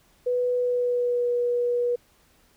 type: tone with pitch glide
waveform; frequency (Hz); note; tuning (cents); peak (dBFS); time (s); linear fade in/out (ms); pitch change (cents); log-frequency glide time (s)
sine; 494 to 484.1; B4 to B4; 0 to -35; -21; 0.26-1.96; 10; -35; 0.56-1.3
effects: pink hiss -61 dBFS RMS until 2.56 s